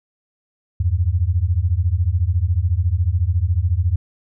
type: beating tone pair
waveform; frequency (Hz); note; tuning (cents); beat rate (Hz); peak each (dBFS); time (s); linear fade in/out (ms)
sine; 81.2 / 95.2; E2 / F#2; -26 / +50; 14; -18; 0.8-3.96; 5
effects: none